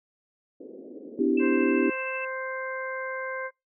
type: band-pass noise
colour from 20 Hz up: pink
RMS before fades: -43 dBFS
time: 0.6-1.68 s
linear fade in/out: 5 ms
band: 240 to 510 Hz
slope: 48 dB/octave
type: chord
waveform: sine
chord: E minor seventh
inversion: second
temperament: equal with one note detuned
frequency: 253 / 293.7 / 329.6 / 392 Hz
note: B3 / D4 / E4 / G4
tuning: +42 / 0 / 0 / 0 cents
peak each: -26 dBFS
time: 1.19-1.9 s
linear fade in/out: 5 ms
type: tone with tremolo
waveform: sine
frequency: 2643 Hz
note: E7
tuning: 4 cents sharp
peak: -32 dBFS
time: 1.37-2.25 s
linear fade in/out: 5 ms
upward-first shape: sine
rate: 13 Hz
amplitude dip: 35%
type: harmonic tone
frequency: 523.3 Hz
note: C5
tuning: in tune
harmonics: 1 / 2 / 3 / 4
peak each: -34 / -37 / -35 / -39 dBFS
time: 1.39-3.51 s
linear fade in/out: 50 ms
effects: noise-tail reverb RT60 0.2 s tail -24 dB re dry